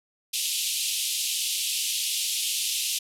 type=band-pass noise; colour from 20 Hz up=pink; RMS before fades=-28 dBFS; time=0.33-2.99 s; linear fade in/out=10 ms; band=2700 to 13000 Hz; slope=48 dB/octave; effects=none